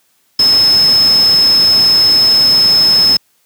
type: tone in noise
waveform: sine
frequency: 5190 Hz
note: E8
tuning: 28 cents flat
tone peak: -6 dBFS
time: 0.39-3.17 s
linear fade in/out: 5 ms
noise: pink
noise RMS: -22 dBFS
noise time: 0.39-3.17 s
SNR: +13 dB
effects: white hiss -57 dBFS RMS until 3.45 s + high-pass 100 Hz 12 dB/octave